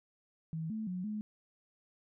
sine tone with pitch steps, 160.9 / 218.6 / 181.8 / 212.4 Hz, E3 / A3 / F#3 / G#3, -42 / -11 / -30 / +39 cents, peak -35 dBFS, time 0.53-1.21 s, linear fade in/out 0 ms, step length 170 ms, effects none

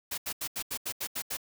white noise bursts, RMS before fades -34 dBFS, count 9, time 0.11-1.371 s, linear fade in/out 10 ms, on 69 ms, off 80 ms, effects none

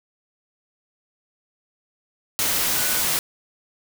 sine tone in noise, 1480 Hz, F#6, in tune, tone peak -33 dBFS, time 2.76-3.01 s, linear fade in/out 0 ms, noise white, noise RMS -22 dBFS, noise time 2.39-3.19 s, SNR -14 dB, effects none

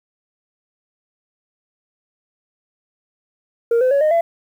sine tone with pitch steps, 466.2 / 511.3 / 560.9 / 615.2 / 674.7 Hz, A#4 / C5 / C#5 / D#5 / E5, 0 / -40 / +20 / -20 / +40 cents, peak -10 dBFS, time 3.71-4.21 s, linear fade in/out 5 ms, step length 100 ms, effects tanh soft clip ceiling -11 dBFS + 8-bit

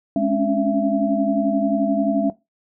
sine tone cluster, 208.4 / 271.8 / 283.2 / 669 Hz, G#3 / C#4 / C#4 / E5, +6 / -34 / +37 / +25 cents, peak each -22 dBFS, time 0.16-2.3 s, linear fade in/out 2 ms, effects noise-tail reverb RT60 0.2 s tail -17 dB re dry

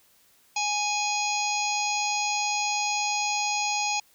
harmonic tone with a mistuned harmonic, 831 Hz, G#5, 1 cent sharp, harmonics 1 / 3 / 4 / 5 / 6 / 7 / 8, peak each -28 / -30 / -38 / -36 / -35 / -41 / -31 dBFS, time 0.56-4 s, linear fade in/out 5 ms, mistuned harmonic 7, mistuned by -45 cents, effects white hiss -61 dBFS RMS until 4.14 s

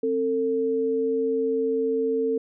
sine tone pair together, 265.1 / 450.1 Hz, C4 / A4, +23 / +39 cents, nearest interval major sixth, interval 916 cents, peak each -28 / -22 dBFS, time 0.03-2.38 s, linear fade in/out 5 ms, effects none

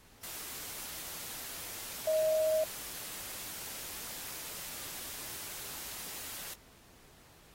sine tone in noise, 629 Hz, D#5, 19 cents sharp, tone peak -26 dBFS, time 2.07-2.64 s, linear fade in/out 5 ms, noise white, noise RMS -43 dBFS, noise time 0.23-6.54 s, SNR +14 dB, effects pink hiss -60 dBFS RMS until 7.54 s + AAC 48 kbps

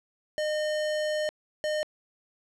square tone bursts at uneven times, 610 Hz, D#5, 34 cents flat, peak -27 dBFS, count 2, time 0.38-1.29 / 1.64-1.83 s, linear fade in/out 0 ms, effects low-pass 7000 Hz 12 dB/octave

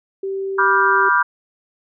sine tone, 388.2 Hz, G4, 17 cents flat, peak -21 dBFS, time 0.23-1.09 s, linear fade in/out 5 ms
sine chord, G dominant seventh, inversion first, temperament just, 980 / 1176 / 1411.2 / 1568 Hz, B5 / D6 / F6 / G6, -14 / +2 / +18 / 0 cents, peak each -18 dBFS, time 0.58-1.23 s, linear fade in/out 10 ms
effects none

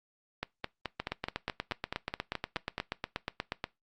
two click trains, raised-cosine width 0.3 ms, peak -16 / -17 dBFS, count 23 / 12, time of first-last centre 1-3.641 / 0.43-2.78 s, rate 8.33 / 4.68 Hz, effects noise-tail reverb RT60 0.2 s tail -21 dB re dry + Opus 48 kbps

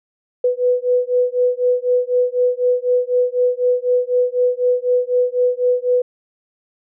sine beating tone pair, 493.9 / 497.9 Hz, B4 / B4, 0 / +14 cents, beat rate 4 Hz, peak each -17 dBFS, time 0.44-6.02 s, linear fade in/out 5 ms, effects none

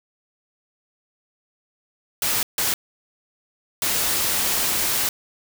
white noise bursts at uneven times, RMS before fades -22 dBFS, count 3, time 2.22-2.43 / 2.58-2.74 / 3.82-5.09 s, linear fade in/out 2 ms, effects none

